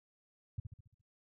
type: tone with echo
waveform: sine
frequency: 103.83 Hz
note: G#2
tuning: in tune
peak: -33 dBFS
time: 0.58-0.6 s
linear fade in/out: 5 ms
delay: 69 ms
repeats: 6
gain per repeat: -6 dB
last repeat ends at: 1.014 s
effects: none